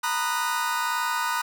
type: chord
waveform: 40% pulse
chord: B major seventh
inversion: third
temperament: just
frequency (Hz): 926 / 987.8 / 1234.7 / 1481.6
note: A#5 / B5 / D#6 / F#6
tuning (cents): -12 / 0 / -14 / +2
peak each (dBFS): -29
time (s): 0.03-1.42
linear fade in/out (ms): 10
effects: none